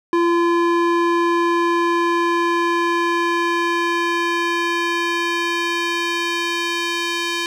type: tone with band-pass filter sweep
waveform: square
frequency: 342 Hz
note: F4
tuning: 36 cents flat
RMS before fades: -19 dBFS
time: 0.13-7.46 s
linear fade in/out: 0 ms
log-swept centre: 740 to 3200 Hz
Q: 0.9
effects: none